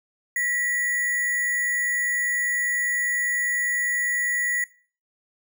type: tone with sample-and-hold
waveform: sine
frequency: 1945 Hz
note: B6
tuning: 27 cents flat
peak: -22 dBFS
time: 0.36-4.64 s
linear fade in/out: 2 ms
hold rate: 8820 Hz
effects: noise-tail reverb RT60 0.4 s tail -19 dB re dry